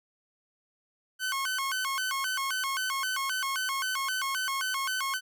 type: tone with vibrato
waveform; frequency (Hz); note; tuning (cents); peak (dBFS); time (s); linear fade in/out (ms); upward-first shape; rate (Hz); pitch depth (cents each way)
sawtooth; 1284; E6; -46; -25; 1.19-5.21; 50; square; 3.8; 290
effects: none